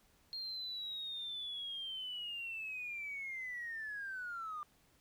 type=linear sweep; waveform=triangle; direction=down; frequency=4240 to 1190 Hz; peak=-37 dBFS; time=0.33-4.63 s; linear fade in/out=0 ms; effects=tanh soft clip ceiling -38 dBFS + pink hiss -70 dBFS RMS until 5 s

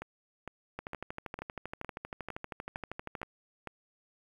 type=two click trains; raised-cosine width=0.5 ms; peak=-23 / -24 dBFS; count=32 / 9; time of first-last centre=0.79-3.231 / 0.02-3.673 s; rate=12.7 / 2.19 Hz; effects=9-bit

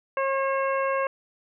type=harmonic tone; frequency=541 Hz; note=C#5; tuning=42 cents flat; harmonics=1 / 2 / 3 / 4 / 5; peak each=-25 / -27 / -33 / -37 / -38 dBFS; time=0.17-1.07 s; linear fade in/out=2 ms; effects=none

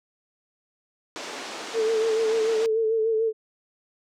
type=band-pass noise; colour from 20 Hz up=pink; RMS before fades=-36 dBFS; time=1.16-2.66 s; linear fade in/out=0 ms; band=290 to 7000 Hz; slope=24 dB/octave
type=tone with vibrato; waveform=sine; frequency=444.9 Hz; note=A4; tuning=19 cents sharp; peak=-20 dBFS; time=1.73-3.33 s; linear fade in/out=50 ms; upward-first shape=sine; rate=6.8 Hz; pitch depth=41 cents each way
effects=none

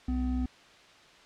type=tone pair together; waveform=triangle; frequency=63.23 / 252.9 Hz; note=B1 / B3; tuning=+41 / +41 cents; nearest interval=2 octaves; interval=2400 cents; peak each=-28 dBFS; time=0.08-0.46 s; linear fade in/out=5 ms; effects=white hiss -55 dBFS RMS until 1.25 s + low-pass 4000 Hz 12 dB/octave

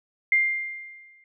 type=tone with exponential decay; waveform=sine; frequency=2100 Hz; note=C7; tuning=6 cents sharp; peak=-15 dBFS; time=0.32-1.24 s; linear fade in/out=2 ms; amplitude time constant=200 ms; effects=none

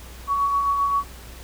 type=tone with tremolo; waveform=sine; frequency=1123 Hz; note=C#6; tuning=22 cents sharp; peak=-17 dBFS; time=0.27-1.04 s; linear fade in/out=50 ms; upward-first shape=sine; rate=7.6 Hz; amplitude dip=35%; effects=added 60 Hz sine -40 dBFS peak until 1.43 s + pink hiss -44 dBFS RMS until 1.43 s

